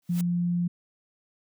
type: noise with exponential growth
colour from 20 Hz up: white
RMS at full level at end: -36 dBFS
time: 0.02-0.21 s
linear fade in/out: 2 ms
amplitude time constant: 40 ms
type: tone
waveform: sine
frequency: 174.61 Hz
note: F3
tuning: in tune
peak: -23 dBFS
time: 0.09-0.68 s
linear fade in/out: 10 ms
effects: none